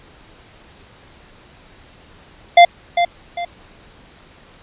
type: tone with echo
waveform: square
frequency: 695 Hz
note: F5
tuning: 9 cents flat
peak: -4 dBFS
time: 2.57-2.65 s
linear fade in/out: 5 ms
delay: 400 ms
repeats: 2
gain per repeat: -9 dB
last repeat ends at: 3.45 s
effects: pink hiss -46 dBFS RMS until 4.62 s + resampled to 8000 Hz